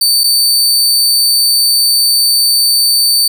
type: tone with dropouts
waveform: sawtooth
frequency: 4565 Hz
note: D8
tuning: 50 cents flat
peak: -5 dBFS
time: 0.01-3.28 s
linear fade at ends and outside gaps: 5 ms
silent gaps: 0.236-0.24 s
effects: 7-bit